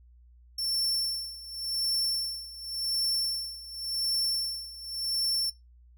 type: tone with tremolo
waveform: 40% pulse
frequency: 5410 Hz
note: E8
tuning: 44 cents sharp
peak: -25 dBFS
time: 0.58-5.5 s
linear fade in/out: 5 ms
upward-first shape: sine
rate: 0.9 Hz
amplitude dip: 85%
effects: noise-tail reverb RT60 0.2 s tail -18 dB re dry + added 60 Hz sine -53 dBFS peak until 5.97 s